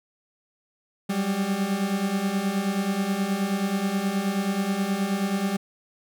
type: beating tone pair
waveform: 40% pulse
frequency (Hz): 190 / 199.4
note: F#3 / G3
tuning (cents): +46 / +30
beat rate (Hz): 9.4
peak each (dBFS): -28 / -24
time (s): 1.09-5.57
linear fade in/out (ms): 10
effects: none